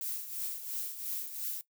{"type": "noise with tremolo", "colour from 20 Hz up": "violet", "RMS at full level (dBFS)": -35, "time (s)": [0.01, 1.61], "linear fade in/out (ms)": 0, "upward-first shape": "triangle", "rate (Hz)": 2.9, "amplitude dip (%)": 70, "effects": ["noise-tail reverb RT60 0.1 s tail -18 dB re dry"]}